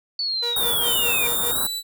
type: linear sweep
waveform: sine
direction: down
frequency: 4500 to 2349 Hz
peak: -22 dBFS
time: 0.19-1.27 s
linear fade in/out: 2 ms
type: tone with tremolo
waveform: sawtooth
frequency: 475.1 Hz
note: A#4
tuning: 33 cents sharp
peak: -24 dBFS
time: 0.42-1.52 s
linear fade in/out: 10 ms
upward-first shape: sine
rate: 4.9 Hz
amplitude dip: 85%
type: band-stop noise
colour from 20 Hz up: white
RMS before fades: -24 dBFS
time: 0.56-1.67 s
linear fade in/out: 5 ms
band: 1600 to 8400 Hz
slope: 96 dB/octave
type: tone with pitch glide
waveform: sawtooth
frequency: 3631 to 3960 Hz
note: A#7 to B7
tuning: -46 to +4 cents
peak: -23 dBFS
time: 0.83-1.83 s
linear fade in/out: 50 ms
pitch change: +150 cents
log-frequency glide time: 1.48-1.62 s
effects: none